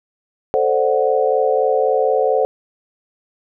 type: chord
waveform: sine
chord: D dominant seventh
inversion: second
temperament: equal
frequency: 440 / 523.3 / 587.3 / 740 Hz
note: A4 / C5 / D5 / F#5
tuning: 0 / 0 / 0 / 0 cents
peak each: -18 / -17 / -22 / -20 dBFS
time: 0.54-2.45 s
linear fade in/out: 0 ms
effects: none